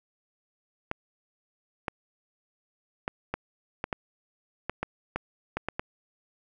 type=clicks; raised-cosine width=0.5 ms; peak=-14 dBFS; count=12; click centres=0.914 / 1.882 / 3.079 / 3.34 / 3.841 / 3.928 / 4.696 / 4.83 / 5.16 / 5.57 / 5.686 / 5.795 s; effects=none